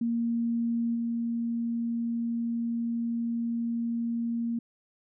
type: tone with level steps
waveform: sine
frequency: 233.1 Hz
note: A#3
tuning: in tune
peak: -25 / -27 dBFS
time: 0.01-4.59 s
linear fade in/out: 5 ms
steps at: 0.94 s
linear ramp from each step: 20 ms
effects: none